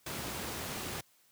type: noise with amplitude modulation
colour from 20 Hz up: pink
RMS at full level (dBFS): -37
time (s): 0.06-1.01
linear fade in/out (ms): 5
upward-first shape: sine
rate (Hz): 285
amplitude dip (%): 35
effects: white hiss -67 dBFS RMS until 1.31 s + high-pass 80 Hz 12 dB/octave